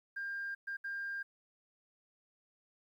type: tone bursts at uneven times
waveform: sine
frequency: 1600 Hz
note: G6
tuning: 35 cents sharp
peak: -36 dBFS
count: 3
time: 0.16-0.55 / 0.67-0.77 / 0.84-1.23 s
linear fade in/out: 10 ms
effects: tanh soft clip ceiling -33 dBFS + 12-bit